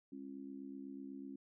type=harmonic tone; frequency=68.1 Hz; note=C#2; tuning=30 cents flat; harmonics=3 / 4 / 5; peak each=-53 / -47 / -55 dBFS; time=0.12-1.36 s; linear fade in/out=5 ms; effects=none